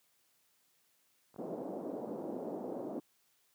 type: clicks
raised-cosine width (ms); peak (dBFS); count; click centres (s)
1; -45 / -38; 2; 1.343 / 1.362
type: band-pass noise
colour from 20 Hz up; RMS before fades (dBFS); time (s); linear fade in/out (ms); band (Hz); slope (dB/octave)
pink; -41; 1.38-3; 10; 220 to 670; 24
effects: white hiss -73 dBFS RMS until 3.54 s + high-pass 100 Hz 12 dB/octave